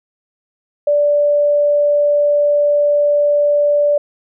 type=tone; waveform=sine; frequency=584 Hz; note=D5; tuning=10 cents flat; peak=-10 dBFS; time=0.87-3.98 s; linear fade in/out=5 ms; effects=none